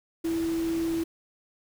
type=tone in noise; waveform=sine; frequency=329.8 Hz; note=E4; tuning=1 cent sharp; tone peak=-25 dBFS; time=0.24-1.04 s; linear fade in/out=10 ms; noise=pink; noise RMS=-41 dBFS; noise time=0.24-1.04 s; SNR=+13 dB; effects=none